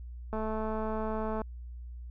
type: click train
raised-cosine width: 1 ms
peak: -22 dBFS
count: 238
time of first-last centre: 0.33-1.417 s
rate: 218 Hz
effects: added 60 Hz sine -40 dBFS peak until 2.1 s